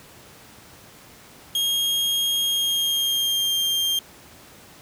40% pulse tone with pitch glide, 3252 to 3192 Hz, G#7 to G7, -37 to +31 cents, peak -19 dBFS, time 1.55-3.99 s, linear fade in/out 2 ms, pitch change -32 cents, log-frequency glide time 2.43-3.56 s, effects pink hiss -47 dBFS RMS until 4.81 s + high-pass 80 Hz 12 dB/octave

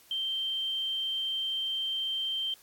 sine tone, 3136 Hz, G7, in tune, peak -29 dBFS, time 0.11-2.54 s, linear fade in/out 2 ms, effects white hiss -58 dBFS RMS until 2.62 s + AAC 64 kbps

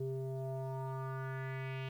square tone with low-pass filter sweep, 132.4 Hz, C3, 21 cents sharp, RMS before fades -40 dBFS, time 0-1.89 s, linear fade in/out 5 ms, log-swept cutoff 390 to 2900 Hz, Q 3.4, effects 11-bit

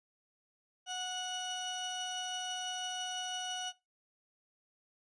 30% pulse tone pair together, 735 / 2934 Hz, F#5 / F#7, -12 / -15 cents, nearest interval 2 octaves, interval 2397 cents, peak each -37 / -36 dBFS, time 0.86-3.73 s, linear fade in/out 50 ms, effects noise-tail reverb RT60 0.2 s tail -17 dB re dry + resampled to 22050 Hz

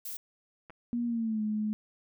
violet noise, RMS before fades -39 dBFS, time 0.05-0.17 s, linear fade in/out 5 ms
clicks, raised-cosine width 0.5 ms, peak -34 dBFS, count 2, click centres 0.698 / 0.704 s
sine tone with pitch glide, 238.2 to 213.4 Hz, A#3 to G#3, +38 to +47 cents, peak -28 dBFS, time 0.93-1.73 s, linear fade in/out 0 ms, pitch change -191 cents, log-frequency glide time 1.06-1.42 s
effects none

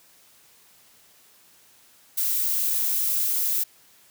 violet noise, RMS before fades -24 dBFS, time 2.17-3.64 s, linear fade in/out 10 ms, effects white hiss -56 dBFS RMS until 4.1 s + high-pass 60 Hz 12 dB/octave

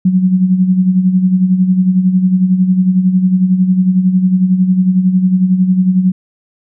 sine tone with tremolo, 185 Hz, F#3, in tune, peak -5 dBFS, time 0.05-6.12 s, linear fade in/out 5 ms, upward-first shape sine, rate 11 Hz, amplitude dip 60%, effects none

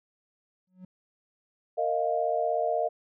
triangle tone with exponential growth, 184.1 Hz, F#3, 8 cents flat, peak -37 dBFS, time 0.67-0.85 s, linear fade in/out 5 ms, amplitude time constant 38 ms
sine chord, Bb suspended fourth, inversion none, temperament equal with one note detuned, 461.9 / 622.3 / 698.5 Hz, Bb4 / Eb5 / F5, -16 / 0 / 0 cents, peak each -31 / -28 / -28 dBFS, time 1.77-2.89 s, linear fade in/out 20 ms
effects none

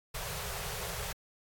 pink band-stop noise, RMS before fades -38 dBFS, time 0.14-1.13 s, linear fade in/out 10 ms, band 180 to 390 Hz, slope 96 dB/octave, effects AAC 64 kbps

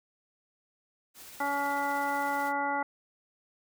white noise with tremolo, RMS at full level -47 dBFS, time 1.14-2.53 s, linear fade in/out 50 ms, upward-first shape sine, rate 16 Hz, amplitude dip 25%
harmonic tone, 283.2 Hz, C#4, 37 cents sharp, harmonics 1 / 2 / 3 / 4 / 5 / 7, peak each -38 / -38 / -30 / -38 / -35 / -38 dBFS, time 1.4-2.83 s, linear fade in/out 5 ms
effects none

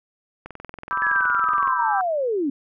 click train, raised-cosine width 0.5 ms, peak -21 dBFS, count 27, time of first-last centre 0.46-1.675 s, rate 21.4 Hz
sine chord, E minor seventh, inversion second, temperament equal, 987.8 / 1174.7 / 1318.5 / 1568 Hz, B5 / D6 / E6 / G6, 0 / 0 / 0 / 0 cents, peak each -27 dBFS, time 0.91-2.01 s, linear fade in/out 0 ms
sine linear sweep, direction down, 1726 to 261.2 Hz, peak -20 dBFS, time 1.02-2.5 s, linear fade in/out 5 ms
effects none

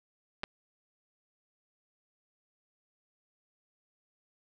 clicks, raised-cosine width 0.3 ms, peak -19 dBFS, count 2, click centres 0.434 / 0.439 s, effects none

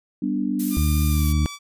sine chord, G major, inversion none, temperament equal, 196 / 246.9 / 293.7 Hz, G3 / B3 / D4, 0 / 0 / 0 cents, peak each -26 / -25 / -25 dBFS, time 0.22-0.77 s, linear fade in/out 5 ms
violet noise, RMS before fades -29 dBFS, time 0.59-1.33 s, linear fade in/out 10 ms
10% pulse tone with pitch glide, 1200 to 1151.1 Hz, D6 to D6, +37 to -35 cents, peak -25 dBFS, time 0.7-1.59 s, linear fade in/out 50 ms, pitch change -72 cents, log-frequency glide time 1.09-1.28 s
harmonic tone, 75.5 Hz, D2, 48 cents sharp, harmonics 1 / 2 / 3 / 4, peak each -18 / -24 / -28 / -30 dBFS, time 0.77-1.46 s, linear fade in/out 0 ms
effects resampled to 32000 Hz

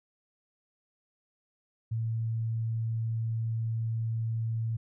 sine tone, 113.2 Hz, A2, 50 cents sharp, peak -28 dBFS, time 1.91-4.77 s, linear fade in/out 10 ms, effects none

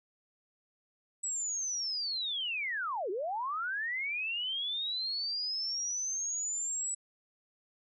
sine linear two-way sweep, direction down then up, 7902 to 349.2 to 7902 Hz, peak -32 dBFS, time 1.23-6.95 s, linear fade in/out 10 ms, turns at 3.1 s, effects none

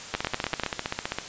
two click trains, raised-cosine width 0.3 ms, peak -9 / -11 dBFS, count 6 / 17, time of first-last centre 0.15-0.635 / 0.14-1.186 s, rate 10.3 / 15.3 Hz, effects white hiss -39 dBFS RMS until 1.28 s + resampled to 16000 Hz

